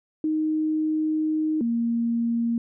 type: tone pair in turn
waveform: sine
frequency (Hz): 311.1 / 233.1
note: D#4 / A#3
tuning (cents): 0 / 0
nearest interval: perfect fourth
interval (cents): 500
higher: first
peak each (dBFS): -21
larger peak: neither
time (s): 0.24-1.61 / 1.61-2.58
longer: first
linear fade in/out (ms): 2
effects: none